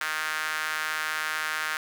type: tone with high-pass filter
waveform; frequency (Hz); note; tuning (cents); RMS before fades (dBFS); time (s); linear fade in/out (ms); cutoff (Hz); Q
sawtooth; 155.56; D#3; 0; -30; 0.01-1.77; 0; 1500; 2.9
effects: none